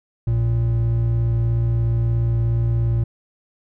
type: tone pair together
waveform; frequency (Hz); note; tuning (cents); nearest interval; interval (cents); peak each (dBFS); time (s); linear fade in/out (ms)
triangle; 57.87 / 114.8; A#1 / A#2; -12 / -26; octave; 1186; -22 / -15; 0.27-3.04; 5
effects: none